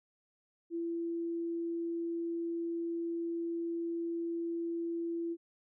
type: tone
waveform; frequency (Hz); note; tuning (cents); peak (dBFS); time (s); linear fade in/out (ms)
sine; 336.7; E4; +37; -33; 0.7-5.37; 50
effects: none